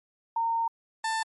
sine / 30% pulse tone pair in turn, 917 / 889.4 Hz, A#5 / A5, -29 / +18 cents, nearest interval minor second, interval 53 cents, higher first, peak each -24 dBFS, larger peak neither, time 0.36-0.68 / 1.04-1.23 s, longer first, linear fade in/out 5 ms, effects MP3 48 kbps

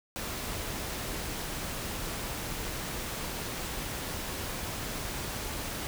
pink noise, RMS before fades -36 dBFS, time 0.16-5.87 s, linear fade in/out 0 ms, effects none

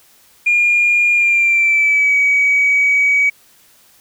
sine tone with pitch glide, 2417 to 2268 Hz, D7 to C#7, +49 to +39 cents, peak -9 dBFS, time 0.46-3.3 s, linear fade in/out 10 ms, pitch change -110 cents, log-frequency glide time 1.14-2.16 s, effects tanh soft clip ceiling -6 dBFS + white hiss -50 dBFS RMS until 4 s

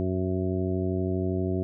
harmonic tone with a mistuned harmonic, 92.5 Hz, F#2, in tune, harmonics 1 / 2 / 3 / 4 / 5 / 6 / 7, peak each -29 / -31 / -32 / -30 / -44 / -44 / -37 dBFS, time 0-1.63 s, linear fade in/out 0 ms, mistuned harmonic 7, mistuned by +25 cents, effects none

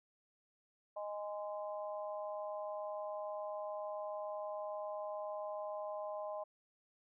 harmonic tone, 206.9 Hz, G#3, 6 cents flat, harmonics 3 / 4 / 5, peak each -41 / -47 / -48 dBFS, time 0.96-6.44 s, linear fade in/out 10 ms, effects none

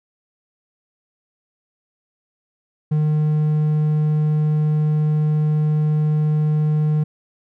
triangle tone, 152.4 Hz, D#3, 36 cents flat, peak -13 dBFS, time 2.91-7.04 s, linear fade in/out 10 ms, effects none

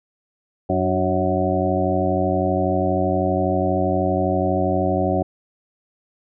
harmonic tone with a mistuned harmonic, 92.5 Hz, F#2, in tune, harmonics 1 / 2 / 3 / 4 / 6 / 7 / 8, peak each -25 / -25 / -25 / -25 / -25 / -25 / -25 dBFS, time 0.69-5.23 s, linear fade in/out 10 ms, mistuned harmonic 3, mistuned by +53 cents, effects none

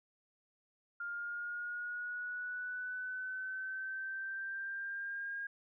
sine linear sweep, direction up, 1403 to 1624 Hz, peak -38 dBFS, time 1-5.47 s, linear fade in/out 5 ms, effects none

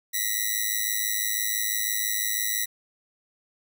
5% pulse ring-modulated tone, 1954 Hz, B6, 19 cents flat, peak -11 dBFS, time 0.13-2.66 s, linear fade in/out 20 ms, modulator 53 Hz, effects none

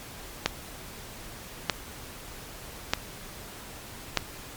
click train, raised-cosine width 0.2 ms, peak -4 dBFS, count 4, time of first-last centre 0.46-4.173 s, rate 0.808 Hz, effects pink hiss -43 dBFS RMS until 4.56 s + MP3 96 kbps

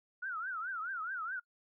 sine tone with vibrato, 1415 Hz, F6, 22 cents sharp, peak -36 dBFS, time 0.22-1.4 s, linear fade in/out 10 ms, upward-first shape triangle, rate 4.7 Hz, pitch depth 230 cents each way, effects noise-tail reverb RT60 0.1 s tail -25 dB re dry

